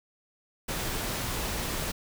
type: noise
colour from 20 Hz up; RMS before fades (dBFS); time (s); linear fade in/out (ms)
pink; -32; 0.68-1.92; 10
effects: none